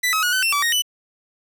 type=tone with pitch steps; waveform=sawtooth; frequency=1984 / 1279 / 1453 / 1519 / 2699 / 1152 / 1866 / 2982 Hz; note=B6 / D#6 / F#6 / F#6 / E7 / D6 / A#6 / F#7; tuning=+7 / +47 / -32 / +45 / +40 / -34 / +1 / +13 cents; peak=-14 dBFS; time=0.03-0.822 s; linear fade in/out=10 ms; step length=99 ms; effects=8-bit